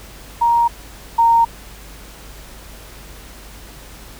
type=tone pair in turn; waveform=sine; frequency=938 / 924.6 Hz; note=A#5 / A#5; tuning=+11 / -14 cents; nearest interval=unison; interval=25 cents; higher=first; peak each=-11 / -9 dBFS; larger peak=second; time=0.41-0.68 / 1.18-1.45 s; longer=neither; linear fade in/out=10 ms; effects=added 50 Hz sine -39 dBFS peak until 4.19 s + pink hiss -40 dBFS RMS until 4.19 s